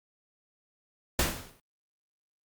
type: noise with exponential decay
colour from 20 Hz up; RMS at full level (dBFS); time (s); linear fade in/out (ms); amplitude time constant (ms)
pink; -23; 1.19-1.6; 2; 87
effects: Opus 48 kbps